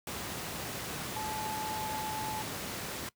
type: tone in noise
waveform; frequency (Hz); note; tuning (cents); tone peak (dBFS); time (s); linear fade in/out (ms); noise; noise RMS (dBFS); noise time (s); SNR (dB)
sine; 864; A5; -32; -36; 1.16-2.42; 2; pink; -38; 0.07-3.09; -1
effects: noise-tail reverb RT60 0.1 s tail -20 dB re dry + high-pass 100 Hz 12 dB/octave